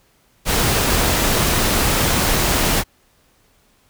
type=noise; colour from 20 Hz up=pink; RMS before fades=-17 dBFS; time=0.45-2.84 s; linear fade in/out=50 ms; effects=pink hiss -58 dBFS RMS until 3.89 s

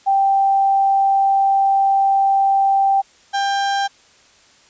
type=tone pair in turn; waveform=sine / 35% pulse; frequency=784 / 794.5 Hz; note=G5 / G5; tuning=0 / +23 cents; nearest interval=unison; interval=23 cents; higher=second; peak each=-12 / -15 dBFS; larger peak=first; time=0.06-3.02 / 3.33-3.88 s; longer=first; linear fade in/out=20 ms; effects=white hiss -51 dBFS RMS until 4.69 s + resampled to 16000 Hz

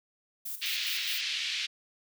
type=noise with tremolo; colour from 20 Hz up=violet; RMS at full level=-37 dBFS; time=0.45-1.21 s; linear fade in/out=10 ms; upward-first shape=square; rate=4.8 Hz; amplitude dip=65%
type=band-pass noise; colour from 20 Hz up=white; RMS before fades=-33 dBFS; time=0.61-1.67 s; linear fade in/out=20 ms; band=2200 to 4300 Hz; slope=24 dB/octave
effects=none

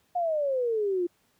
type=exponential sweep; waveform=sine; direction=down; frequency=725 to 341.6 Hz; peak=-24 dBFS; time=0.15-1.07 s; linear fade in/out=10 ms; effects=pink hiss -68 dBFS RMS until 1.39 s + high-pass 80 Hz 12 dB/octave

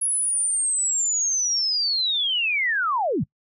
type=linear sweep; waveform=sine; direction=down; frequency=10548 to 98.2 Hz; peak=-20 dBFS; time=0.01-3.24 s; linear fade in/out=10 ms; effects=noise-tail reverb RT60 0.1 s tail -24 dB re dry

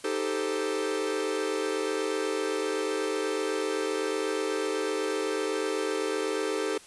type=chord; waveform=45% pulse; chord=A half-diminished seventh; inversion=second; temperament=equal with one note detuned; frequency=311.1 / 392 / 440 / 521.4 Hz; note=Eb4 / G4 / A4 / C5; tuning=0 / 0 / 0 / -6 cents; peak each=-35 / -32 / -31 / -36 dBFS; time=0.04-6.78 s; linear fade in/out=5 ms; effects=white hiss -51 dBFS RMS until 6.86 s + resampled to 24000 Hz

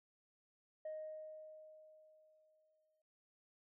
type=tone with exponential decay; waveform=sine; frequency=622.3 Hz; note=D#5; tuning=in tune; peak=-40 dBFS; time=0.85-3.02 s; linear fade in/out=5 ms; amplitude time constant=470 ms; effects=noise-tail reverb RT60 0.7 s tail -19 dB re dry + tanh soft clip ceiling -40 dBFS

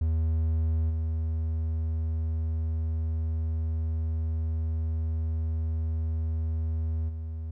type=tone with level steps; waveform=triangle; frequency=80 Hz; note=D#2; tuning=49 cents sharp; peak=-21 / -24 / -30 dBFS; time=0.01-7.51 s; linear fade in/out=5 ms; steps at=0.89 / 7.08 s; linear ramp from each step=20 ms; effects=none

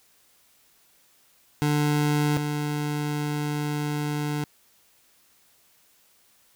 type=tone pair in turn; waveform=25% pulse; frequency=148.2 / 148.2 Hz; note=D3 / D3; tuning=+16 / +16 cents; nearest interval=unison; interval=0 cents; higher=neither; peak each=-17 / -22 dBFS; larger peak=first; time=1.62-2.37 / 2.37-4.44 s; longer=second; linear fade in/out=0 ms; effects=white hiss -61 dBFS RMS until 6.55 s

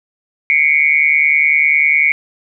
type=tone with amplitude modulation; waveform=sine; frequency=2217 Hz; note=C#7; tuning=in tune; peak=-5 dBFS; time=0.5-2.12 s; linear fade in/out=0 ms; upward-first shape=sine; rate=150 Hz; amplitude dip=90%; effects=none

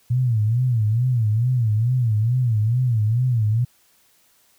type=tone with vibrato; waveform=sine; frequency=116.54 Hz; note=A#2; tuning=in tune; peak=-16 dBFS; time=0.1-3.65 s; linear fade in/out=10 ms; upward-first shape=sine; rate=2.3 Hz; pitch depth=170 cents each way; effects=white hiss -59 dBFS RMS until 4.58 s

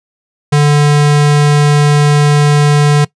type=tone; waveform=square; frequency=146.83 Hz; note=D3; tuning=in tune; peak=-6 dBFS; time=0.52-3.05 s; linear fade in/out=10 ms; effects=noise-tail reverb RT60 0.1 s tail -20 dB re dry + resampled to 22050 Hz

